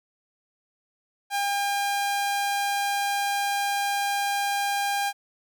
sawtooth tone, 804 Hz, G5, 44 cents sharp, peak -20 dBFS, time 1.3-5.13 s, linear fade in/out 50 ms, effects none

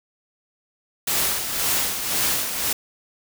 white noise with tremolo, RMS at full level -21 dBFS, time 1.07-2.73 s, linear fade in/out 5 ms, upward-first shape sine, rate 1.9 Hz, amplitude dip 55%, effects none

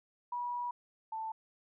sine tone pair in turn, 970 / 884.8 Hz, B5 / A5, -31 / +9 cents, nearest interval major second, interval 160 cents, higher first, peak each -34 / -36 dBFS, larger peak first, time 0.32-0.71 / 1.12-1.32 s, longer first, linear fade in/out 5 ms, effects none

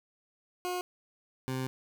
20% pulse tone pair in turn, 360 / 130.25 Hz, F#4 / C3, -47 / -7 cents, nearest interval octave + tritone, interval 1760 cents, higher first, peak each -27 dBFS, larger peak neither, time 0.65-0.81 / 1.48-1.67 s, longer second, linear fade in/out 0 ms, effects none

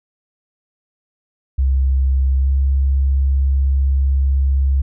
sine tone with pitch glide, 66.5 to 67.86 Hz, C2 to C#2, +29 to -36 cents, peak -12 dBFS, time 1.58-4.82 s, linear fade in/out 10 ms, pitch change +35 cents, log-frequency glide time 2.39-2.5 s, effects none

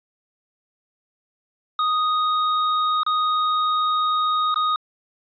square tone with dropouts, 1244.5 Hz, D#6, in tune, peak -19 dBFS, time 1.79-4.76 s, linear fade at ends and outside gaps 2 ms, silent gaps 3.033-3.064 / 4.543-4.559 s, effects resampled to 11025 Hz

